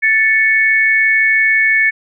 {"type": "tone pair together", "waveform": "sine", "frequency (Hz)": [1759.6, 2217], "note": ["A6", "C#7"], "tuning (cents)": [0, 0], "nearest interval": "major third", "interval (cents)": 400, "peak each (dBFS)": -12, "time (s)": [0.02, 1.91], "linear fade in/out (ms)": 20, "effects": []}